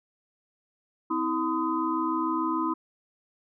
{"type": "tone cluster", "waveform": "sine", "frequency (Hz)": [256.4, 323.1, 1017, 1251], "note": ["C4", "E4", "C6", "D#6"], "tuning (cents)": [-35, -35, -50, 9], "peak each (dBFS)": [-34, -28, -29, -32], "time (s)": [1.1, 2.74], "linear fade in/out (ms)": 10, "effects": []}